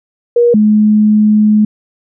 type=tone pair in turn; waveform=sine; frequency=476.9 / 212.4 Hz; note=A#4 / G#3; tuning=+39 / +39 cents; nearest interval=octave + major second; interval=1400 cents; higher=first; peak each=-5 dBFS; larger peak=neither; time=0.36-0.54 / 0.54-1.65 s; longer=second; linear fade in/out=5 ms; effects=none